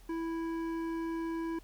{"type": "tone with hard clipping", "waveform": "sine", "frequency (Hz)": 329.6, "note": "E4", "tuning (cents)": 0, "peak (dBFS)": -35, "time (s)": [0.09, 1.59], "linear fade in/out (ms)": 5, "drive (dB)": 11, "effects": ["added 40 Hz sine -54 dBFS peak until 1.63 s", "pink hiss -62 dBFS RMS until 1.63 s"]}